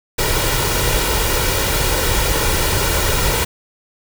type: noise with comb filter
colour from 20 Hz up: pink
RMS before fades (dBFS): -17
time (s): 0.18-3.45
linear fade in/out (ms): 10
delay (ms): 2.1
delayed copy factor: +0.55
effects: none